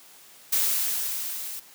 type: noise with level ramp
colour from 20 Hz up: blue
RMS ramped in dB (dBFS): -22 to -36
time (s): 0.52-1.6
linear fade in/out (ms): 10
effects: white hiss -51 dBFS RMS until 1.74 s + high-pass 150 Hz 12 dB/octave